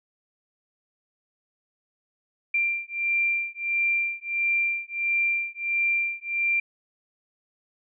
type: beating tone pair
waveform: sine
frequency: 2370 / 2371.5 Hz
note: D7 / D7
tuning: +15 / +16 cents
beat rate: 1.5 Hz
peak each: -26 dBFS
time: 2.54-6.6 s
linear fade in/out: 5 ms
effects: none